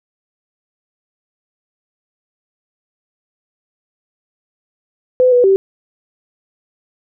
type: tone with pitch steps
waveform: sine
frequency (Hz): 506 / 490.7 / 387.2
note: B4 / B4 / G4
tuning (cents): +42 / -11 / -21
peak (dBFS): -7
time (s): 5.2-5.56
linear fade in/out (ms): 0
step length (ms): 120
effects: none